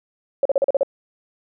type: tone bursts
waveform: sine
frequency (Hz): 552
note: C#5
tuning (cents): -7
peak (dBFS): -13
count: 7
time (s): 0.43-0.832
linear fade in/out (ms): 2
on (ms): 24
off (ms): 39
effects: none